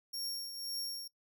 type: tone with tremolo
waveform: sawtooth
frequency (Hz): 5530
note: F8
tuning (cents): -18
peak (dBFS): -33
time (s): 0.13-1.08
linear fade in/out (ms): 10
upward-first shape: triangle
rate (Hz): 1.9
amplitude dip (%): 60
effects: noise-tail reverb RT60 0.1 s tail -21 dB re dry